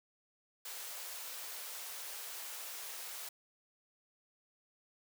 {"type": "high-pass noise", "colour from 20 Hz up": "white", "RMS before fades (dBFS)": -45, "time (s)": [0.65, 3.29], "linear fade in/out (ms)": 5, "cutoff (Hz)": 450, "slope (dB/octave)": 24, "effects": []}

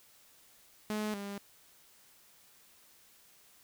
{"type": "tone pair in turn", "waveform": "sawtooth", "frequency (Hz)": [212.7, 200.8], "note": ["G#3", "G3"], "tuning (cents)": [42, 42], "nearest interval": "minor second", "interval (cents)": 100, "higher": "first", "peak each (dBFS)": [-29, -35], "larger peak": "first", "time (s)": [[0.9, 1.14], [1.14, 1.38]], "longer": "neither", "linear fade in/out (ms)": 0, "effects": ["white hiss -62 dBFS RMS until 3.63 s"]}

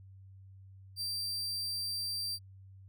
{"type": "tone", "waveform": "40% pulse", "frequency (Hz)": 4699, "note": "D8", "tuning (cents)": 0, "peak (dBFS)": -33, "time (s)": [0.96, 2.39], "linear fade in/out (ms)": 50, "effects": ["added 96 Hz sine -51 dBFS peak until 2.88 s"]}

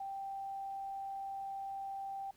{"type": "tone", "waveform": "sine", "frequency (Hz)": 784, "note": "G5", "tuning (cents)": 0, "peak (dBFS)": -39, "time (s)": [0, 2.31], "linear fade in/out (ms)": 5, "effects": ["pink hiss -68 dBFS RMS until 2.36 s"]}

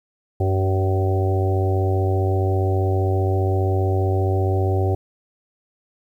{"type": "harmonic tone with a mistuned harmonic", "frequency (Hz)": 95.1, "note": "F#2", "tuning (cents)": 48, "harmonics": [1, 3, 4, 5, 6, 7, 8], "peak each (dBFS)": [-18, -31, -24, -33, -31, -34, -29], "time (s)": [0.4, 4.95], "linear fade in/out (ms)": 5, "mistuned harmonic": 6, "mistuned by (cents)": -18, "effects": ["9-bit"]}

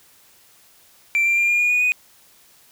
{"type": "tone with pitch steps", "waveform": "triangle", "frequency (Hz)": [2349, 2371, 2393, 2415, 2437, 2460, 2483], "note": ["D7", "D7", "D7", "D7", "D#7", "D#7", "D#7"], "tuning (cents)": [0, 16, 32, 48, -37, -20, -4], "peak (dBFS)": -13, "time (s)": [1.15, 1.92], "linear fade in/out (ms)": 0, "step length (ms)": 110, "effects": ["tanh soft clip ceiling -10 dBFS", "white hiss -53 dBFS RMS until 2.71 s"]}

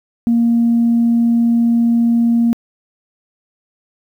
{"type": "tone", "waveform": "sine", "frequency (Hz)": 233.7, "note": "A#3", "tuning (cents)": 5, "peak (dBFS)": -9, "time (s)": [0.27, 2.53], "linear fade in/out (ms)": 0, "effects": ["tanh soft clip ceiling -6 dBFS", "8-bit"]}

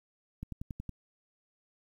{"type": "click train", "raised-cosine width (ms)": 5, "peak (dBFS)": -26, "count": 6, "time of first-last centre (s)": [0.43, 0.893], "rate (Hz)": 10.8, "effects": ["10-bit"]}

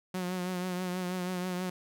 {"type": "tone with vibrato", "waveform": "sawtooth", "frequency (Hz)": 181.7, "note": "F#3", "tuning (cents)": -31, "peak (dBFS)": -28, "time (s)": [0.14, 1.7], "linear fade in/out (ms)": 5, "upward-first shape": "triangle", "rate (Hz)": 6.2, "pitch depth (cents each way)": 45, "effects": []}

